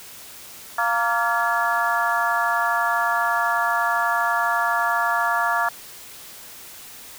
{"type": "harmonic tone with a mistuned harmonic", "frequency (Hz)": 232, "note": "A#3", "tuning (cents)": -8, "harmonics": [3, 4, 5, 6, 7], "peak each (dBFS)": [-25, -25, -25, -25, -25], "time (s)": [0.78, 5.69], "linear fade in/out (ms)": 5, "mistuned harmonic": 7, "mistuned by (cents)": 75, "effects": ["white hiss -41 dBFS RMS until 7.18 s"]}